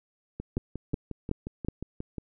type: two click trains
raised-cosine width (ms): 3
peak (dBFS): -15 / -22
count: 4 / 11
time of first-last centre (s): 0.57-1.685 / 0.4-2.183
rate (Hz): 2.69 / 5.61
effects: none